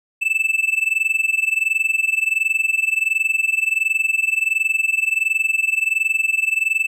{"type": "tone with amplitude modulation", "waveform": "triangle", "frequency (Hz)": 2637, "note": "E7", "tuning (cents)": 0, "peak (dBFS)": -11, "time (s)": [0.21, 6.87], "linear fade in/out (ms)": 20, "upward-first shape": "sine", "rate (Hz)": 21.4, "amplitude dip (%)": 90, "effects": []}